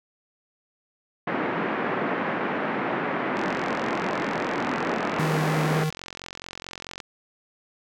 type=band-pass noise; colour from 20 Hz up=pink; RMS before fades=-27 dBFS; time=1.27-5.84 s; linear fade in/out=5 ms; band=190 to 2100 Hz; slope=24 dB/octave
type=click train; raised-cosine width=0.2 ms; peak=-18 dBFS; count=163; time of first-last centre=3.37-7.002 s; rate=44.6 Hz
type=tone with vibrato; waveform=square; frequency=155.56 Hz; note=D#3; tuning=in tune; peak=-24 dBFS; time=5.19-5.9 s; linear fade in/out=5 ms; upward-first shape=sine; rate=3.7 Hz; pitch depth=13 cents each way
effects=none